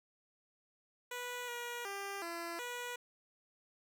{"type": "tone with pitch steps", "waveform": "10% pulse", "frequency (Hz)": [490.7, 479.4, 397.5, 339, 487.1], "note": ["B4", "A#4", "G4", "E4", "B4"], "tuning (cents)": [-11, 48, 24, 49, -24], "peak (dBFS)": -32, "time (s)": [1.11, 2.96], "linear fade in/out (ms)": 5, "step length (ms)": 370, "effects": []}